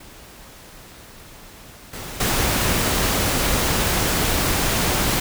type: noise with level steps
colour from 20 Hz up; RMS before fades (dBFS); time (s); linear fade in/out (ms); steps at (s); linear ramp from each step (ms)
pink; -43 / -33 / -20; 0-5.2; 5; 1.93 / 2.2; 5
effects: none